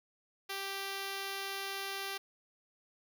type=tone; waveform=5% pulse; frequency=392 Hz; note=G4; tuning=in tune; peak=-26 dBFS; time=0.49-2.18 s; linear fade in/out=10 ms; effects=none